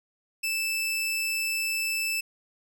sawtooth tone, 2637 Hz, E7, in tune, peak -23 dBFS, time 0.43-2.21 s, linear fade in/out 10 ms, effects none

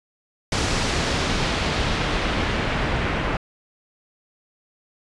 pink noise with low-pass filter sweep, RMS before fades -23 dBFS, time 0.52-3.37 s, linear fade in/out 2 ms, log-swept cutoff 6300 to 2100 Hz, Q 0.98, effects resampled to 24000 Hz

